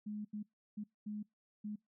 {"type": "tone bursts at uneven times", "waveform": "sine", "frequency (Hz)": 210, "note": "G#3", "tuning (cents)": 19, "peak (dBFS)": -39, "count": 5, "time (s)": [[0.06, 0.25], [0.33, 0.43], [0.77, 0.84], [1.06, 1.23], [1.64, 1.76]], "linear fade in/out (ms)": 10, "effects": ["noise-tail reverb RT60 0.2 s tail -25 dB re dry"]}